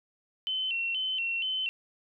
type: tone with vibrato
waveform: sine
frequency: 2884 Hz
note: F#7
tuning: 45 cents flat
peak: -28 dBFS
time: 0.47-1.69 s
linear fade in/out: 0 ms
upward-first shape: square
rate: 2.1 Hz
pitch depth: 100 cents each way
effects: none